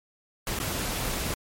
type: noise with dropouts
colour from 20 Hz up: pink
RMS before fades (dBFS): -30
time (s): 0.47-1.34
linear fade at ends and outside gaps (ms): 1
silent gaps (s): 0.589-0.6
effects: MP3 64 kbps